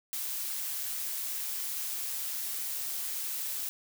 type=noise with amplitude modulation; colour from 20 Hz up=blue; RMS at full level=-34 dBFS; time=0.13-3.69 s; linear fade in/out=0 ms; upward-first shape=sine; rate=138 Hz; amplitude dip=25%; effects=none